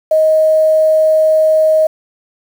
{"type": "tone with quantisation", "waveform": "sine", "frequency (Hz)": 628, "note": "D#5", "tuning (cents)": 16, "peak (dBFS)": -7, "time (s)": [0.11, 1.87], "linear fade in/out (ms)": 5, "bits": 6, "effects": []}